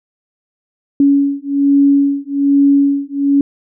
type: beating tone pair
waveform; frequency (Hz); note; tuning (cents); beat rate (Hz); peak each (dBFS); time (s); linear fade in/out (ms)
sine; 280 / 281.2; C#4 / C#4; +18 / +25; 1.2; -12; 1-3.41; 2
effects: none